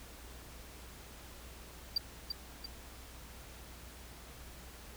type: tone with echo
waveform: triangle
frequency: 4700 Hz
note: D8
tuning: 1 cent sharp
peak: -26 dBFS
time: 1.96-1.98 s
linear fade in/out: 5 ms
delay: 340 ms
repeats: 2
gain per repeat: -6 dB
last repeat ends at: 2.66 s
effects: added 60 Hz sine -53 dBFS peak until 4.96 s + pink hiss -53 dBFS RMS until 4.96 s